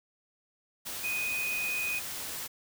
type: tone in noise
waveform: sine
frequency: 2491 Hz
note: D#7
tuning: 1 cent sharp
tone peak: -30 dBFS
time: 1.03-2 s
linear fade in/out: 20 ms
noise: white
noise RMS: -38 dBFS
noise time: 0.85-2.48 s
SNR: +5 dB
effects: none